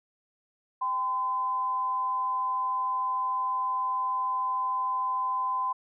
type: tone pair together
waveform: sine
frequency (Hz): 786.5 / 1020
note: G5 / C6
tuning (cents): +6 / -44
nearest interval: perfect fourth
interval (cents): 450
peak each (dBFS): -38 / -26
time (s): 0.81-5.73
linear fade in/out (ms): 10
effects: none